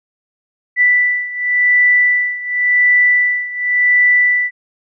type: beating tone pair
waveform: sine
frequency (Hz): 1975.5 / 1976.41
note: B6 / B6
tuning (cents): 0 / +1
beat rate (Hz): 0.91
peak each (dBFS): -12 / -15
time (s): 0.76-4.51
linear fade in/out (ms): 50
effects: none